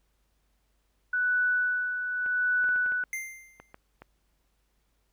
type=tone with tremolo; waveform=sine; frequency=1485 Hz; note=F#6; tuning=6 cents sharp; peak=-22 dBFS; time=1.13-3.04 s; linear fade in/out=5 ms; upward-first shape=sine; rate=0.84 Hz; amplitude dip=55%
type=clicks; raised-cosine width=0.5 ms; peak=-30 dBFS; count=10; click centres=2.262 / 2.642 / 2.69 / 2.761 / 2.862 / 2.921 / 3.038 / 3.6 / 3.744 / 4.02 s
type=tone with exponential decay; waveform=square; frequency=2093 Hz; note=C7; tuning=in tune; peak=-30 dBFS; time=3.13-3.73 s; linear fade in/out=1 ms; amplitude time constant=130 ms
effects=added 50 Hz sine -70 dBFS peak until 5.12 s + pink hiss -75 dBFS RMS until 5.12 s